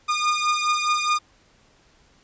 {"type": "beating tone pair", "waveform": "sawtooth", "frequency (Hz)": [1217, 1221.8], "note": ["D#6", "D#6"], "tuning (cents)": [-39, -32], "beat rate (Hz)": 4.8, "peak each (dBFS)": [-18, -21], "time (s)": [0.08, 1.19], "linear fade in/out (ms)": 20, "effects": ["pink hiss -58 dBFS RMS until 2.23 s", "resampled to 16000 Hz"]}